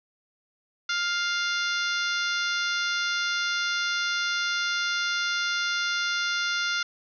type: harmonic tone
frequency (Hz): 700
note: F5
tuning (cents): +4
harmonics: 2 / 3 / 4 / 5 / 6 / 7 / 8 / 9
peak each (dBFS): -27 / -34 / -36 / -33 / -36 / -37 / -38 / -42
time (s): 0.89-6.83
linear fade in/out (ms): 5
effects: none